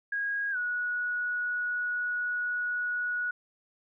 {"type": "tone with pitch glide", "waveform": "sine", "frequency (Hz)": [1641, 1462], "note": ["G#6", "F#6"], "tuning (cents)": [-21, -21], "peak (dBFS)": -28, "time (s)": [0.12, 3.31], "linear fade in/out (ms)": 5, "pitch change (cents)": -200, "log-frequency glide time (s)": [0.51, 0.57], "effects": []}